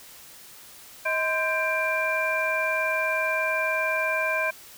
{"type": "tone cluster", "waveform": "sine", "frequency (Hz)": [633, 1029, 1581, 2371], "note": ["D#5", "C6", "G6", "D7"], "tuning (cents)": [30, -29, 14, 16], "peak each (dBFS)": [-28, -31, -28, -27], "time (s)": [1.05, 4.51], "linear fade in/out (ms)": 10, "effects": ["white hiss -47 dBFS RMS until 4.77 s"]}